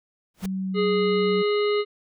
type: noise with exponential growth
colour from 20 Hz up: pink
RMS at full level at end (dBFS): -32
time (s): 0.34-0.46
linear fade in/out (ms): 5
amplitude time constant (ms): 25
type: tone with pitch glide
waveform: sine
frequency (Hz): 190 to 187.93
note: F#3 to F#3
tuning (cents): +46 to +27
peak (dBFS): -25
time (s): 0.42-1.43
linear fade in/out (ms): 20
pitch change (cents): -19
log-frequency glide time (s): 0.62-0.78
type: harmonic tone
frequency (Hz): 415.3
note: G#4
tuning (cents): 0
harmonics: 1 / 3 / 5 / 7 / 9 / 10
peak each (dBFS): -20 / -31 / -33 / -35 / -39 / -39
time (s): 0.74-1.85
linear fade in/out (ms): 50
effects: none